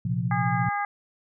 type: chord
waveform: sine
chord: Bb suspended second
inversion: none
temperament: equal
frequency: 116.54 / 130.81 / 174.61 Hz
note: Bb2 / C3 / F3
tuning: 0 / 0 / 0 cents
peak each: -28 dBFS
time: 0.05-0.69 s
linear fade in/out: 5 ms
type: harmonic tone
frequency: 408 Hz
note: G#4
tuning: 31 cents flat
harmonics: 2 / 3 / 4 / 5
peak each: -27 / -31 / -33 / -35 dBFS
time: 0.31-0.85 s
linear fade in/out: 2 ms
effects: none

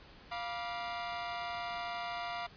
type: chord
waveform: sawtooth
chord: B diminished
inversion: second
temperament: equal with one note detuned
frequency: 698.5 / 967.4 / 1174.7 Hz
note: F5 / B5 / D6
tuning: 0 / -36 / 0 cents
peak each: -35 / -40 / -40 dBFS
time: 0.31-2.47 s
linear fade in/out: 10 ms
effects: pink hiss -56 dBFS RMS until 2.56 s + resampled to 11025 Hz

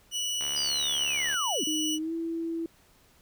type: tone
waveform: 25% pulse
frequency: 2945 Hz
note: F#7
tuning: 9 cents flat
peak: -25 dBFS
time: 0.11-1.99 s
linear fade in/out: 50 ms
type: click train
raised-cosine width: 0.3 ms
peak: -23 dBFS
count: 68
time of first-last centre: 0.41-1.342 s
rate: 71.9 Hz
type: linear sweep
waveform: sine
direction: down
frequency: 5000 to 214.7 Hz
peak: -29 dBFS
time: 0.56-1.64 s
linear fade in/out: 5 ms
type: tone with pitch glide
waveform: sine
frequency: 310.3 to 330.7 Hz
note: D#4 to E4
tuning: -5 to +6 cents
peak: -29 dBFS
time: 1.67-2.66 s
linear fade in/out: 2 ms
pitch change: +111 cents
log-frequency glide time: 1.98-2.13 s
effects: pink hiss -61 dBFS RMS until 3.21 s

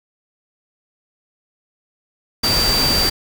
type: tone in noise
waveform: sine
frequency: 4666 Hz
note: D8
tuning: 12 cents flat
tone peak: -16 dBFS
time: 2.43-3.1 s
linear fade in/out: 10 ms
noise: pink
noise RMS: -20 dBFS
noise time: 2.43-3.1 s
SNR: +1 dB
effects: none

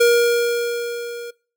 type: tone with level ramp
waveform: square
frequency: 474.1 Hz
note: A#4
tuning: 29 cents sharp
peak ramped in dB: -11 to -31 dBFS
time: 0-1.31 s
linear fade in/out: 10 ms
effects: noise-tail reverb RT60 0.4 s tail -24 dB re dry

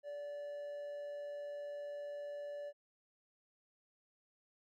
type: tone with amplitude modulation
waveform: triangle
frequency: 580 Hz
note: D5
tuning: 22 cents flat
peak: -39 dBFS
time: 0.03-2.73 s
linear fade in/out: 50 ms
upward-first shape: sine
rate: 155 Hz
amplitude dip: 25%
effects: none

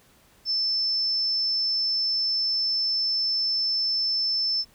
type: tone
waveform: sine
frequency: 5290 Hz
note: E8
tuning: 5 cents sharp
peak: -22 dBFS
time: 0.45-4.65 s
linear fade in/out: 50 ms
effects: pink hiss -58 dBFS RMS until 4.74 s

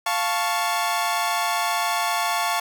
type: chord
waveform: sawtooth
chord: F augmented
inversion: none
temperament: equal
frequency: 698.5 / 880 / 1108.7 Hz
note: F5 / A5 / C#6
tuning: 0 / 0 / 0 cents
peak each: -22 dBFS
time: 0.06-2.6 s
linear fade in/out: 5 ms
effects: none

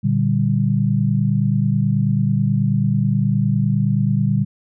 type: chord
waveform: sine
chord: G minor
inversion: first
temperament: just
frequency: 117.6 / 147 / 196 Hz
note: Bb2 / D3 / G3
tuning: +16 / +2 / 0 cents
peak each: -19 dBFS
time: 0.03-4.45 s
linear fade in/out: 20 ms
effects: none

